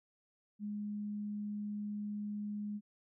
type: tone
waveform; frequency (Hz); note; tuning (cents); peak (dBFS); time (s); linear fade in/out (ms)
sine; 207.7; G#3; 0; -37; 0.59-2.81; 50
effects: none